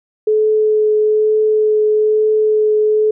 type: tone with vibrato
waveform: sine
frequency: 429.1 Hz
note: A4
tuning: 43 cents flat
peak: -10 dBFS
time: 0.27-3.11 s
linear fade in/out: 5 ms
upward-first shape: triangle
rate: 1.1 Hz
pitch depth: 11 cents each way
effects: none